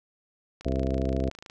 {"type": "click train", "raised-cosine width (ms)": 0.2, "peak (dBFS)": -26, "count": 25, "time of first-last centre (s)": [0.61, 1.499], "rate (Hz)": 27}
{"type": "harmonic tone", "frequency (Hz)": 66.2, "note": "C2", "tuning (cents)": 21, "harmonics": [1, 2, 3, 4, 5, 6, 7, 8, 10], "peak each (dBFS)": [-28, -33, -35, -32, -36, -36, -37, -37, -35], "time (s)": [0.65, 1.3], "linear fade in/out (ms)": 10}
{"effects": []}